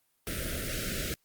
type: band-stop noise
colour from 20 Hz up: pink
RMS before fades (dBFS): -34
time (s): 0.27-1.14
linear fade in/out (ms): 0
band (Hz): 650 to 1300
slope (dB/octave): 96
effects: white hiss -73 dBFS RMS until 1.24 s + Opus 32 kbps